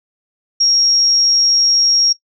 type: tone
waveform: sine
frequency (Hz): 5588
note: F8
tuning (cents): 0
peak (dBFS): -10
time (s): 0.6-2.13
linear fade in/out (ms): 10
effects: noise-tail reverb RT60 0.1 s tail -17 dB re dry